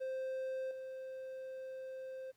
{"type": "tone with level steps", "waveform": "triangle", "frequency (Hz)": 523.3, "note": "C5", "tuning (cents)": 0, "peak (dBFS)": [-35, -41], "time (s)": [0, 2.32], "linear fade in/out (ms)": 20, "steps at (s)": 0.71, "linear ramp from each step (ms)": 2, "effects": ["pink hiss -75 dBFS RMS until 2.36 s", "high-pass 100 Hz 12 dB/octave"]}